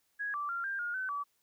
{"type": "tone with pitch steps", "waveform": "sine", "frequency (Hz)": [1660, 1166, 1384, 1591, 1425, 1522, 1147], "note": ["G#6", "D6", "F6", "G6", "F6", "F#6", "D6"], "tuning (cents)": [-1, -13, -16, 25, 34, 48, -41], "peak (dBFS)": -33, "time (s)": [0.19, 1.24], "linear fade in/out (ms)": 20, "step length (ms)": 150, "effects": ["white hiss -75 dBFS RMS until 1.42 s"]}